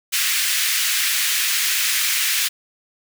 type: high-pass noise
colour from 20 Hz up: pink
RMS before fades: -20 dBFS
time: 0.12-2.49 s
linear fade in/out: 20 ms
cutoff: 1800 Hz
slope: 24 dB/octave
effects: none